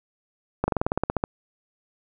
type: slowing click train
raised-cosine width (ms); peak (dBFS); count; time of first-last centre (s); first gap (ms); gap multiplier
1; -8; 12; 0.64-1.239; 40; 1.06
effects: none